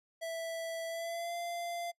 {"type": "tone with pitch glide", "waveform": "square", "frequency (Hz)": [659.3, 689.7], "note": ["E5", "F5"], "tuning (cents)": [0, -22], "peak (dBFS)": -37, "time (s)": [0.21, 1.92], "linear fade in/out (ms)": 20, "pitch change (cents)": 78, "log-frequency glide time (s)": [0.87, 1.35], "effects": ["noise-tail reverb RT60 0.1 s tail -24 dB re dry", "resampled to 32000 Hz"]}